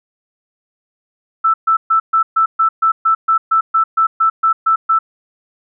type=tone bursts; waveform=sine; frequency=1322 Hz; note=E6; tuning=5 cents sharp; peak=-9 dBFS; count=16; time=1.44-4.99 s; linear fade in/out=10 ms; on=100 ms; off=130 ms; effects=none